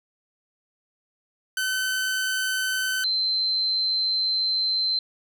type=tone pair in turn; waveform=sawtooth / sine; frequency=1523 / 4097 Hz; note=F#6 / C8; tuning=+50 / -37 cents; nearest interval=octave + perfect fourth; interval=1713 cents; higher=second; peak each=-20 / -21 dBFS; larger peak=first; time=1.57-3.04 / 3.04-4.99 s; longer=second; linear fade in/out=2 ms; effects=none